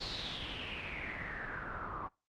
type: noise with low-pass filter sweep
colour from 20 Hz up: pink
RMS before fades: -41 dBFS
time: 0-2.09 s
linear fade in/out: 20 ms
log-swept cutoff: 4400 to 1100 Hz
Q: 6.4
effects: noise-tail reverb RT60 0.3 s tail -24 dB re dry + Opus 48 kbps